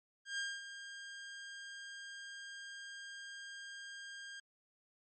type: tone with ADSR envelope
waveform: sawtooth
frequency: 1607 Hz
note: G6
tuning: 43 cents sharp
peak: -32 dBFS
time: 0.25-4.4 s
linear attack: 130 ms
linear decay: 230 ms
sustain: -11 dB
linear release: 6 ms
effects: MP3 32 kbps